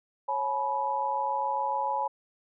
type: tone cluster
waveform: sine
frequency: 549 / 853 / 980 Hz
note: C#5 / G#5 / B5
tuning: -17 / +46 / -14 cents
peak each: -35 / -29 / -30 dBFS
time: 0.28-2.08 s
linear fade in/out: 10 ms
effects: none